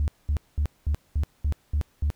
sine tone bursts, 73.42 Hz, D2, in tune, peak -19 dBFS, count 8, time 0-2.102 s, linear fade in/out 0 ms, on 79 ms, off 210 ms, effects tanh soft clip ceiling -18 dBFS + pink hiss -64 dBFS RMS until 2.15 s

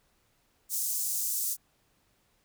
pink high-pass noise, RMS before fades -31 dBFS, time 0.69-1.57 s, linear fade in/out 50 ms, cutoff 6700 Hz, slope 24 dB/octave, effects pink hiss -70 dBFS RMS until 2.44 s

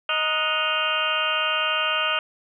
harmonic tone with a mistuned harmonic, 311.7 Hz, D#4, 3 cents sharp, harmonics 2 / 3 / 4 / 5 / 6 / 7 / 8 / 9 / 10, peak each -31 / -35 / -27 / -28 / -38 / -37 / -29 / -26 / -30 dBFS, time 0.09-2.19 s, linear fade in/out 2 ms, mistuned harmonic 5, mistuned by -110 cents, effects none

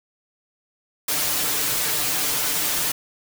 white noise with comb filter, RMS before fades -23 dBFS, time 1.08-2.92 s, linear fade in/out 5 ms, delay 6.7 ms, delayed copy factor +0.9, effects none

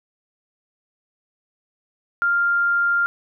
sine tone, 1396.9 Hz, F6, in tune, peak -16 dBFS, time 2.22-3.06 s, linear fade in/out 0 ms, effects none

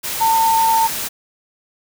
sine tone in noise, 902 Hz, A5, 43 cents sharp, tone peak -12 dBFS, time 0.2-0.88 s, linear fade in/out 20 ms, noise white, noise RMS -24 dBFS, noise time 0.03-1.09 s, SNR +9 dB, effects none

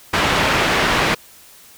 white low-pass noise, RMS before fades -17 dBFS, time 0.13-1.15 s, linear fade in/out 10 ms, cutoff 2200 Hz, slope 12 dB/octave, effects white hiss -45 dBFS RMS until 1.77 s

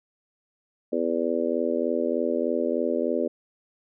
harmonic tone, 83.3 Hz, E2, 19 cents sharp, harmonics 3 / 4 / 5 / 6 / 7, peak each -29 / -29 / -29 / -29 / -29 dBFS, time 0.92-3.28 s, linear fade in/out 10 ms, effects none

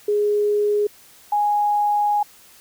sine tone pair in turn, 415.3 / 828.6 Hz, G#4 / G#5, 0 / -4 cents, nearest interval octave, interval 1196 cents, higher second, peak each -16 dBFS, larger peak neither, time 0.08-0.87 / 1.32-2.23 s, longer second, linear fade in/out 5 ms, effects white hiss -49 dBFS RMS until 2.6 s

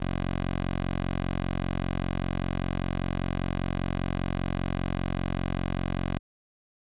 10% pulse tone, 45.07 Hz, F#1, 45 cents flat, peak -19 dBFS, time 0-6.19 s, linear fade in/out 10 ms, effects resampled to 8000 Hz

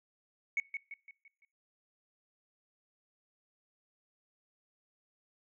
sine tone with echo, 2217 Hz, C#7, in tune, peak -27 dBFS, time 0.57-0.6 s, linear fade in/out 2 ms, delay 170 ms, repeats 5, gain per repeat -7 dB, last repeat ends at 1.45 s, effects noise-tail reverb RT60 0.6 s tail -25 dB re dry + tanh soft clip ceiling -24 dBFS

